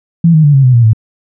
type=tone with pitch steps; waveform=sine; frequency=167.5 / 156.28 / 145.82 / 136.05 / 126.94 / 118.44 / 110.51 Hz; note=E3 / D#3 / D3 / C#3 / B2 / A#2 / A2; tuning=+28 / +8 / -12 / -32 / +48 / +28 / +8 cents; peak=-3 dBFS; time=0.24-0.933 s; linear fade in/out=5 ms; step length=99 ms; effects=none